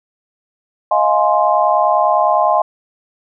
sine chord, F minor seventh, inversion third, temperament just, 628.6 / 698.5 / 838.1 / 1047.7 Hz, Eb5 / F5 / Ab5 / C6, +18 / 0 / +16 / +2 cents, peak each -16 dBFS, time 0.91-2.62 s, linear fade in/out 5 ms, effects none

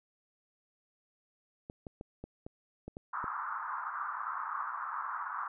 clicks, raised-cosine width 2 ms, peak -29 dBFS, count 8, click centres 1.699 / 1.868 / 2.011 / 2.24 / 2.465 / 2.88 / 2.969 / 3.242 s
pink band-pass noise, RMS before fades -38 dBFS, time 3.13-5.48 s, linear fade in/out 5 ms, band 990 to 1400 Hz, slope 48 dB/octave
effects none

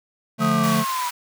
square chord, D minor, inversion none, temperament just, 146.83 / 176.2 / 220.2 Hz, D3 / F3 / A3, 0 / +16 / +2 cents, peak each -26 / -25 / -21 dBFS, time 0.38-0.85 s, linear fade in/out 50 ms
sine linear sweep, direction down, 1274 to 963 Hz, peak -23 dBFS, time 0.4-1.1 s, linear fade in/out 20 ms
pink high-pass noise, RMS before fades -31 dBFS, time 0.63-1.11 s, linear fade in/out 10 ms, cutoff 1000 Hz, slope 24 dB/octave
effects none

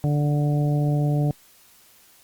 harmonic tone, 146.83 Hz, D3, in tune, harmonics 1 / 2 / 3 / 4 / 5, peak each -19 / -28 / -34 / -33 / -35 dBFS, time 0.04-1.31 s, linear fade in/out 0 ms, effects white hiss -54 dBFS RMS until 2.23 s + Opus 48 kbps

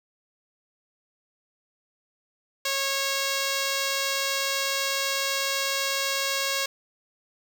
5% pulse tone, 548 Hz, C#5, 20 cents flat, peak -13 dBFS, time 2.65-6.66 s, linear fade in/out 5 ms, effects none

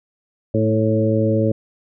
harmonic tone with a mistuned harmonic, 110 Hz, A2, in tune, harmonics 1 / 2 / 3 / 4 / 5, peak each -19 / -21 / -22 / -23 / -21 dBFS, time 0.54-1.52 s, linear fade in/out 5 ms, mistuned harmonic 3, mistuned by -17 cents, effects none

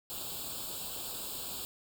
white noise with comb filter, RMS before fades -40 dBFS, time 0.1-1.65 s, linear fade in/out 0 ms, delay 0.25 ms, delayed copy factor +0.95, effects none

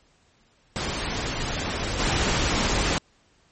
pink noise with level steps, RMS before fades -28 / -23 dBFS, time 0.76-2.98 s, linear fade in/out 0 ms, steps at 1.99 s, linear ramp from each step 10 ms, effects pink hiss -62 dBFS RMS until 3.51 s + MP3 32 kbps

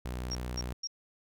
sawtooth tone, 61.74 Hz, B1, in tune, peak -31 dBFS, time 0.05-0.73 s, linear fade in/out 5 ms
sine tone bursts, 5588 Hz, F8, in tune, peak -33 dBFS, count 3, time 0.31-0.873 s, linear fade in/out 5 ms, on 41 ms, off 220 ms
effects none

